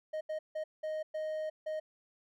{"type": "tone bursts at uneven times", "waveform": "triangle", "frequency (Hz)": 622.3, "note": "D#5", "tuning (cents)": 0, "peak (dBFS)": -32, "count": 6, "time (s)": [[0.13, 0.21], [0.29, 0.39], [0.55, 0.64], [0.83, 1.03], [1.14, 1.5], [1.66, 1.8]], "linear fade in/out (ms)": 10, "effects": []}